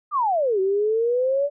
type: exponential two-way sweep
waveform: sine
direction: down then up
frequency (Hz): 1249 to 375.1 to 583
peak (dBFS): -18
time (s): 0.11-1.5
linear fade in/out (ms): 50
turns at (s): 0.6
effects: none